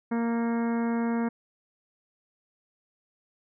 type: harmonic tone with a mistuned harmonic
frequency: 232.4 Hz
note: A#3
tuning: 5 cents flat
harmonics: 1 / 2 / 3 / 4 / 5 / 6 / 7 / 8 / 9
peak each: -25 / -34 / -39 / -38 / -44 / -44 / -45 / -48 / -48 dBFS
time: 0.11-1.29 s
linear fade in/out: 10 ms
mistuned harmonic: 9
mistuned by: +58 cents
effects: none